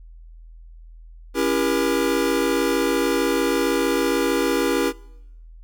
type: chord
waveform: square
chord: C# diminished seventh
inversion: none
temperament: just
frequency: 277.2 / 332.6 / 399.1 / 479 Hz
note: C#4 / E4 / G4 / Bb4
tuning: 0 / +16 / +31 / +47 cents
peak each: -25 dBFS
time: 1.34-4.93 s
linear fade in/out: 50 ms
effects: noise-tail reverb RT60 0.9 s tail -24 dB re dry + added 41 Hz sine -40 dBFS peak until 5.63 s